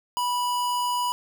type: tone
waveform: square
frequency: 981 Hz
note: B5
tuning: 12 cents flat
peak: -24 dBFS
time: 0.17-1.12 s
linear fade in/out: 0 ms
effects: none